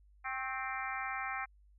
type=harmonic tone with a mistuned harmonic; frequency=261.6 Hz; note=C4; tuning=in tune; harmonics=3 / 4 / 5 / 6 / 7 / 8 / 9; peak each=-42 / -44 / -42 / -45 / -44 / -44 / -45 dBFS; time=0.24-1.46 s; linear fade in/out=20 ms; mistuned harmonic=4; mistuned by=+51 cents; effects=added 50 Hz sine -60 dBFS peak until 1.78 s